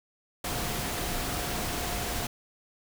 sine tone in noise, 710 Hz, F5, 28 cents sharp, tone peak -41 dBFS, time 0.44-2.27 s, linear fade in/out 5 ms, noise pink, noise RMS -32 dBFS, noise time 0.44-2.27 s, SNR -12 dB, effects none

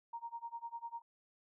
sine tone with tremolo, 932.3 Hz, A#5, in tune, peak -39 dBFS, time 0.13-1.02 s, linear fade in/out 5 ms, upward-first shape sine, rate 10 Hz, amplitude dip 95%, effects none

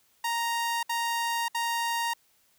sawtooth tone bursts, 932.3 Hz, A#5, in tune, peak -23 dBFS, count 3, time 0.24-2.136 s, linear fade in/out 5 ms, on 590 ms, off 63 ms, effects white hiss -66 dBFS RMS until 2.58 s

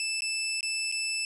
20% pulse tone with dropouts, 2637 Hz, E7, in tune, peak -24 dBFS, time 0-1.25 s, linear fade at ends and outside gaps 1 ms, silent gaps 0.207-0.22 / 0.608-0.629 / 0.916-0.923 s, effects resampled to 32000 Hz + 10-bit

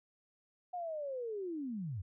sine linear sweep, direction down, 730 to 82.41 Hz, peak -37 dBFS, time 0.73-2.02 s, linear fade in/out 10 ms, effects none

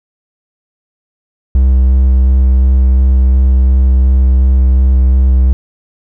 triangle tone with vibrato, 64.7 Hz, C2, 19 cents flat, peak -3 dBFS, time 1.55-5.53 s, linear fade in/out 0 ms, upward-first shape square, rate 2.8 Hz, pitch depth 11 cents each way, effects none

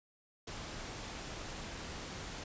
pink noise, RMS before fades -44 dBFS, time 0.47-2.44 s, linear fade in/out 5 ms, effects resampled to 16000 Hz

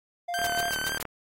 triangle tone, 698.5 Hz, F5, in tune, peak -27 dBFS, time 0.28-0.7 s, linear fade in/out 10 ms
sawtooth tone with vibrato, 1555 Hz, G6, 14 cents flat, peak -26 dBFS, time 0.34-0.98 s, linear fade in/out 0 ms, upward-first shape triangle, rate 3.8 Hz, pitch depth 37 cents each way
click train, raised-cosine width 0.5 ms, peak -19 dBFS, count 26, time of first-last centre 0.39-1.053 s, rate 37.7 Hz
white noise bursts, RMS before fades -33 dBFS, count 5, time 0.44-1.03 s, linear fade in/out 5 ms, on 30 ms, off 110 ms
effects AAC 48 kbps

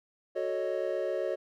triangle chord, D# half-diminished seventh, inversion first, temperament equal, 370 / 440 / 554.4 / 622.3 Hz, F#4 / A4 / C#5 / D#5, 0 / 0 / 0 / 0 cents, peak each -33 / -35 / -31 / -33 dBFS, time 0.35-1.36 s, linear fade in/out 20 ms, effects none

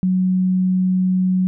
sine tone, 185 Hz, F#3, in tune, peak -14 dBFS, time 0.03-1.47 s, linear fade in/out 0 ms, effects none

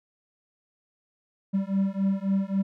triangle beating tone pair, 193 / 196.7 Hz, G3 / G3, -27 / +6 cents, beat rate 3.7 Hz, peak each -24 dBFS, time 1.53-2.63 s, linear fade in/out 20 ms, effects none

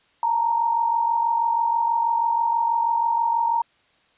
sine tone pair together, 886.1 / 932.3 Hz, A5 / A#5, +12 / 0 cents, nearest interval minor second, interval 88 cents, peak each -26 / -19 dBFS, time 0.23-3.62 s, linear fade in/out 2 ms, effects white hiss -61 dBFS RMS until 4.17 s + resampled to 8000 Hz

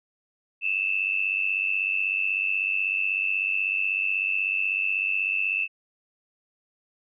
sine tone with amplitude modulation, 2637 Hz, E7, in tune, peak -19 dBFS, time 0.61-5.68 s, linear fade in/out 50 ms, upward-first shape sine, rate 96.2 Hz, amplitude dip 85%, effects none

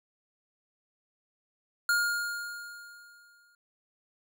square tone with exponential decay, 1418 Hz, F6, 26 cents sharp, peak -23 dBFS, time 1.89-3.55 s, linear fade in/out 2 ms, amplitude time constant 360 ms, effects none

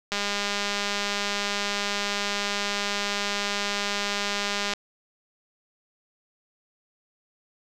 click train, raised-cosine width 0.2 ms, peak -10 dBFS, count 938, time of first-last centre 0.12-4.736 s, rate 203 Hz, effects none

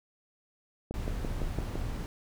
click train, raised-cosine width 2 ms, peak -21 dBFS, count 6, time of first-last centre 0.91-1.756 s, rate 5.91 Hz
brown noise, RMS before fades -34 dBFS, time 0.94-2.06 s, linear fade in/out 0 ms
effects none

